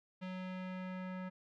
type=tone with low-pass filter sweep; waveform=square; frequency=185 Hz; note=F#3; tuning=in tune; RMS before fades=-43 dBFS; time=0.21-1.3 s; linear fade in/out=20 ms; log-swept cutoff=3000 to 1800 Hz; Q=1.5; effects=none